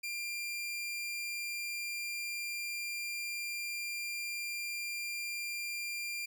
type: tone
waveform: sawtooth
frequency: 2387 Hz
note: D7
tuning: 28 cents sharp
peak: -33 dBFS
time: 0.03-6.26 s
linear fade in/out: 10 ms
effects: none